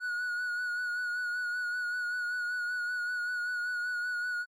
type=tone with vibrato; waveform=triangle; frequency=1461 Hz; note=F#6; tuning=22 cents flat; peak=-29 dBFS; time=0-4.46 s; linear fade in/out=50 ms; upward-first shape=sine; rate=5.2 Hz; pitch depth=29 cents each way; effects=AAC 48 kbps

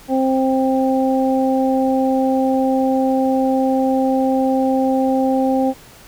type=harmonic tone; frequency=263.6 Hz; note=C4; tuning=13 cents sharp; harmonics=1 / 2 / 3; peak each=-16 / -19 / -21 dBFS; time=0.08-5.74 s; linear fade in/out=50 ms; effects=pink hiss -43 dBFS RMS until 6.07 s

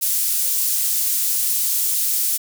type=high-pass noise; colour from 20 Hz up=pink; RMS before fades=-20 dBFS; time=0.01-2.38 s; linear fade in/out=20 ms; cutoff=9200 Hz; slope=12 dB/octave; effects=none

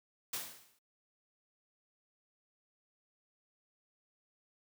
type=noise with exponential decay; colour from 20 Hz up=white; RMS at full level=-36 dBFS; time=0.33-0.79 s; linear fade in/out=5 ms; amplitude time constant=100 ms; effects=noise-tail reverb RT60 0.1 s tail -25 dB re dry + high-pass 100 Hz 12 dB/octave

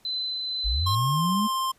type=tone with tremolo; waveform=sine; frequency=4037 Hz; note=B7; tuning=37 cents sharp; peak=-26 dBFS; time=0.05-0.95 s; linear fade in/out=2 ms; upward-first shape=triangle; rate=2.1 Hz; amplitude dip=25%
type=linear sweep; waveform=sine; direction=up; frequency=44.81 to 220 Hz; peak=-23 dBFS; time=0.64-1.48 s; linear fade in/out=20 ms
type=tone with pitch glide; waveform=square; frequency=1071 to 1052.6 Hz; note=C6 to C6; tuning=+40 to +10 cents; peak=-25 dBFS; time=0.86-1.72 s; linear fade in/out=10 ms; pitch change=-30 cents; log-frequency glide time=1.11-1.22 s
effects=pink hiss -61 dBFS RMS until 1.78 s + resampled to 32000 Hz

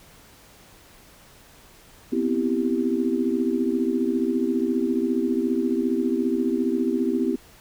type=chord; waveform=sine; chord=C major seventh; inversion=third; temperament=equal; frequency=246.9 / 261.6 / 329.6 / 392 Hz; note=B3 / C4 / E4 / G4; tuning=0 / 0 / 0 / 0 cents; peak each=-25 / -26 / -26 / -27 dBFS; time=2.12-7.36 s; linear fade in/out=10 ms; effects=pink hiss -51 dBFS RMS until 7.6 s

